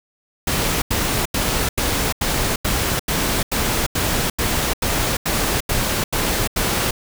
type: noise bursts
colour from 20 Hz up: pink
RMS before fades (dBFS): -20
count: 15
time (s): 0.47-6.91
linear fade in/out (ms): 5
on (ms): 350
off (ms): 85
effects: none